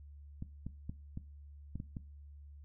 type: clicks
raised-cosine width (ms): 5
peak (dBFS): -28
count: 7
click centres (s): 0.424 / 0.666 / 0.895 / 1.174 / 1.756 / 1.801 / 1.968
effects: noise-tail reverb RT60 0.3 s tail -18 dB re dry + added 72 Hz sine -50 dBFS peak until 2.64 s